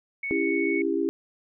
sine tone, 2217 Hz, C#7, in tune, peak -28 dBFS, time 0.23-0.82 s, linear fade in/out 5 ms
sine chord, C# diminished, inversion none, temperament just, 277.2 / 332.6 / 399.1 Hz, C#4 / E4 / G4, 0 / +16 / +31 cents, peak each -29 / -26 / -27 dBFS, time 0.31-1.09 s, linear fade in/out 0 ms
effects none

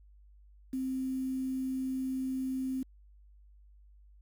sine tone with quantisation, 261.6 Hz, C4, in tune, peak -31 dBFS, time 0.73-2.83 s, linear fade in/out 5 ms, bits 9, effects added 50 Hz sine -55 dBFS peak until 4.21 s

